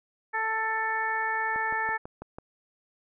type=harmonic tone; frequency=442.2 Hz; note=A4; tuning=9 cents sharp; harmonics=1 / 2 / 3 / 4 / 5; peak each=-40 / -30 / -35 / -29 / -38 dBFS; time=0.33-1.98 s; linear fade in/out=20 ms
type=click train; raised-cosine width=1 ms; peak=-25 dBFS; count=6; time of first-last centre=1.56-2.385 s; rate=6.06 Hz
effects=none